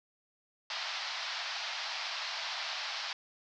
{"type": "band-pass noise", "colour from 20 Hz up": "white", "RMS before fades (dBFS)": -38, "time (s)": [0.7, 3.13], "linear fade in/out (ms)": 2, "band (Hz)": [650, 5200], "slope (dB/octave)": 48, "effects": []}